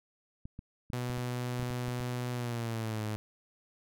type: clicks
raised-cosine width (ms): 5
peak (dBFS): -30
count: 10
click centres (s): 0.455 / 0.591 / 0.902 / 1.1 / 1.178 / 1.597 / 1.629 / 1.706 / 1.882 / 2.005
type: tone with pitch glide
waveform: sawtooth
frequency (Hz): 123.4 to 107.43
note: B2 to A2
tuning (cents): -1 to -41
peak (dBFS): -29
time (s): 0.93-3.16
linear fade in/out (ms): 0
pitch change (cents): -240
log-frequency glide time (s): 2.33-3.04
effects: none